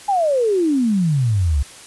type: exponential sweep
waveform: sine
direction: down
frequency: 835 to 65.41 Hz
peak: -14 dBFS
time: 0.08-1.63 s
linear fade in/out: 10 ms
effects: white hiss -40 dBFS RMS until 1.86 s + resampled to 24000 Hz